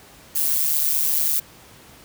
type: noise with amplitude modulation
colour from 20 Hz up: violet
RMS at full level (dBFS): -17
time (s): 0.35-1.4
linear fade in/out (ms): 10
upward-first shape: sine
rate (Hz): 149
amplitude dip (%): 80
effects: pink hiss -47 dBFS RMS until 2.04 s + high-pass 60 Hz 12 dB/octave

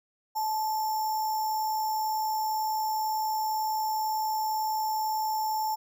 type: tone with sample-and-hold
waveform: sine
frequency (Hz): 869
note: A5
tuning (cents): -22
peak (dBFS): -26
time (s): 0.35-5.76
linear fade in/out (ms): 20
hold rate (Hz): 6300
effects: none

